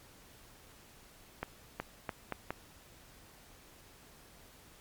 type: accelerating click train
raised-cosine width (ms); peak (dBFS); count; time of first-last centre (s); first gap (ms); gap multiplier
0.5; -20; 5; 1.43-2.506; 370; 0.79
effects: pink hiss -58 dBFS RMS until 4.8 s + MP3 96 kbps